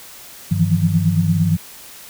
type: tone cluster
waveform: sine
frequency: 99 / 157.3 / 166.3 / 174.9 Hz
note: G2 / D#3 / E3 / F3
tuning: +18 / +19 / +16 / +3 cents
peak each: -19 dBFS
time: 0.51-1.57 s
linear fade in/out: 10 ms
effects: white hiss -39 dBFS RMS until 2.09 s